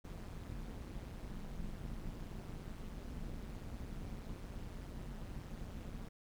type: noise with amplitude modulation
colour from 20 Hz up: brown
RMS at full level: -42 dBFS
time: 0.04-6.09 s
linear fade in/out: 10 ms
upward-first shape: sine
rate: 185 Hz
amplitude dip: 80%
effects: none